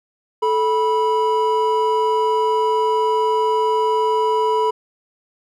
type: tone pair together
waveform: triangle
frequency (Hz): 435.6 / 979.9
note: A4 / B5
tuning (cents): -17 / -14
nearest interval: octave + major second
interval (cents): 1403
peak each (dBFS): -16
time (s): 0.42-4.71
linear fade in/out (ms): 10
effects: none